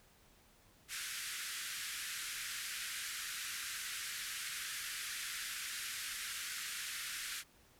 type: band-pass noise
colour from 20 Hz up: pink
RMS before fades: -43 dBFS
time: 0.88-7.44 s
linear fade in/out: 50 ms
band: 1400 to 13000 Hz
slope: 48 dB/octave
effects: pink hiss -66 dBFS RMS until 7.79 s